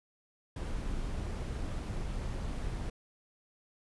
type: noise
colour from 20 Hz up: brown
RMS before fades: -36 dBFS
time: 0.56-2.9 s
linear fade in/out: 5 ms
effects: resampled to 24000 Hz